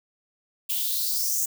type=noise with high-pass filter sweep; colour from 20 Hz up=violet; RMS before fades=-26 dBFS; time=0.69-1.46 s; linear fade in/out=10 ms; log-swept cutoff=2900 to 6900 Hz; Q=4.8; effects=none